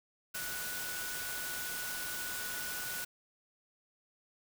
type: tone in noise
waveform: sine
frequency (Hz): 1474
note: F#6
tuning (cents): -7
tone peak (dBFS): -42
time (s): 0.34-3.05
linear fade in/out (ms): 10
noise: white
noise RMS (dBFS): -40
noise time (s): 0.34-3.05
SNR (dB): -5
effects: none